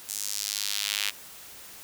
square tone with high-pass filter sweep, 51.2 Hz, G#1, 24 cents flat, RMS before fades -31 dBFS, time 0.08-1.11 s, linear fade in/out 20 ms, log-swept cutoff 7300 to 2700 Hz, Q 1.5, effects white hiss -46 dBFS RMS until 1.83 s

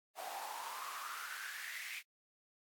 pink noise with high-pass filter sweep, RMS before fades -45 dBFS, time 0.15-2.03 s, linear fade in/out 50 ms, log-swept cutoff 690 to 2300 Hz, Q 6.3, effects AAC 64 kbps

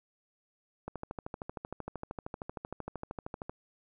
click train, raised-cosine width 1 ms, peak -24 dBFS, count 35, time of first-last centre 0.88-3.495 s, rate 13 Hz, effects none

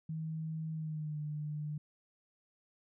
sine tone with pitch glide, 159 to 150.08 Hz, D#3 to D3, +38 to +38 cents, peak -36 dBFS, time 0.09-1.78 s, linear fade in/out 5 ms, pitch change -100 cents, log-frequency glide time 0.73-1.19 s, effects none

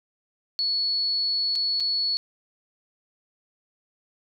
sine tone with dropouts, 4400 Hz, C#8, 14 cents flat, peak -22 dBFS, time 0.59-2.17 s, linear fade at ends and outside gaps 0 ms, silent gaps 1.554-1.558 / 1.8-1.805 s, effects none

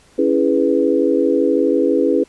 sine chord, C# minor seventh, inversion none, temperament equal, 277.2 / 329.6 / 415.3 / 493.9 Hz, C#4 / E4 / G#4 / B4, 0 / 0 / 0 / 0 cents, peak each -18 dBFS, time 0.18-2.24 s, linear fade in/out 10 ms, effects pink hiss -51 dBFS RMS until 2.28 s + resampled to 24000 Hz

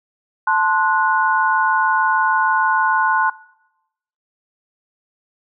sine chord, F# diminished, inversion first, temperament equal with one note detuned, 880 / 1046.5 / 1465.5 Hz, A5 / C6 / F#6, 0 / 0 / -17 cents, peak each -18 dBFS, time 0.47-3.3 s, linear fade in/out 5 ms, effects noise-tail reverb RT60 0.9 s tail -22 dB re dry

